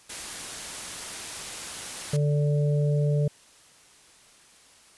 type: noise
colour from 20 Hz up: white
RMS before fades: -36 dBFS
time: 0.09-2.17 s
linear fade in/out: 10 ms
type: harmonic tone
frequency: 146.5 Hz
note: D3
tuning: 4 cents flat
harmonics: 1 / 3 / 4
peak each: -21 / -31 / -33 dBFS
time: 2.13-3.28 s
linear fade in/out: 5 ms
effects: white hiss -55 dBFS RMS until 4.97 s + resampled to 24000 Hz